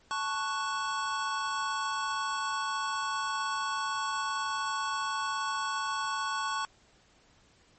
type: chord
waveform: square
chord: F# minor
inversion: first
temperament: equal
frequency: 880 / 1108.7 / 1480 Hz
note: A5 / C#6 / F#6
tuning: 0 / 0 / 0 cents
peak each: -37 / -33 / -37 dBFS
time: 0.11-6.65 s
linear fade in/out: 0 ms
effects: pink hiss -63 dBFS RMS until 7.78 s + MP3 32 kbps